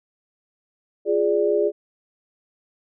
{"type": "chord", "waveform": "sine", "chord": "D diminished", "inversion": "first", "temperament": "equal", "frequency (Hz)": [349.2, 415.3, 587.3], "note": ["F4", "Ab4", "D5"], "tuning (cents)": [0, 0, 0], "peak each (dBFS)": [-24, -19, -23], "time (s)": [1.05, 1.72], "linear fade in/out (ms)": 50, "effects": []}